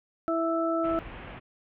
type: harmonic tone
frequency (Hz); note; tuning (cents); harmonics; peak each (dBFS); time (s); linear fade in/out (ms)
329.6; E4; 0; 1 / 2 / 4; -28 / -28 / -31; 0.28-0.99; 0
type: low-pass noise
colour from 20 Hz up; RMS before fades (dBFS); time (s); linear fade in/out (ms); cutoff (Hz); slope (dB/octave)
pink; -42; 0.83-1.4; 20; 3000; 48
effects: none